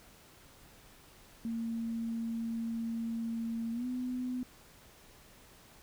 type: tone with pitch glide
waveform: sine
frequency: 228.8 to 251 Hz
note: A#3 to B3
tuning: -32 to +28 cents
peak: -33 dBFS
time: 1.45-4.43 s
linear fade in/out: 0 ms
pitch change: +160 cents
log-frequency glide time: 3.72-3.86 s
effects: pink hiss -58 dBFS RMS until 5.82 s